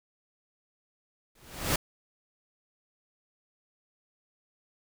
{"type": "noise with exponential growth", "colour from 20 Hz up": "pink", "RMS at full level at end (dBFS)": -23, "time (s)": [1.35, 1.76], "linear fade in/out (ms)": 5, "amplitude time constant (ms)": 88, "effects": []}